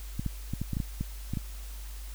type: clicks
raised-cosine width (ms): 5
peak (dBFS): -18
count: 10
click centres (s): 0.195 / 0.263 / 0.536 / 0.616 / 0.733 / 0.769 / 0.802 / 1.01 / 1.336 / 1.372
effects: added 50 Hz sine -38 dBFS peak until 2.14 s + white hiss -50 dBFS RMS until 2.14 s